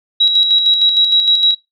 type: tone with tremolo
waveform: sine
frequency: 3869 Hz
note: B7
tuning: 36 cents flat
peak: -7 dBFS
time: 0.2-1.55 s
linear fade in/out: 10 ms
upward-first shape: square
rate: 6.5 Hz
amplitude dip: 45%
effects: noise-tail reverb RT60 0.2 s tail -21 dB re dry